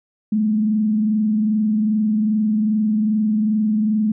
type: tone with frequency modulation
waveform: sine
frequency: 214.4 Hz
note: A3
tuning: 45 cents flat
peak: -15 dBFS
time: 0.32-4.12 s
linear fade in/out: 5 ms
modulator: 22.5 Hz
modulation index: 0.39
effects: none